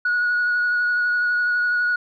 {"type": "tone with vibrato", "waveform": "sine", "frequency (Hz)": 1457, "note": "F#6", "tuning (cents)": -27, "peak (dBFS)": -16, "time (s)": [0.05, 1.96], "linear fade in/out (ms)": 5, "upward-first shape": "sine", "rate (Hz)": 12, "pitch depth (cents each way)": 14, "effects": ["tanh soft clip ceiling -15 dBFS"]}